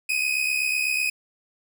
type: tone pair together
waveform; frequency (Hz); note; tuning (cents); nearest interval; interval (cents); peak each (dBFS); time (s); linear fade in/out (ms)
40% pulse; 2479 / 2547; D#7 / D#7; -7 / +40; unison; 47; -24; 0.09-1.1; 5
effects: 9-bit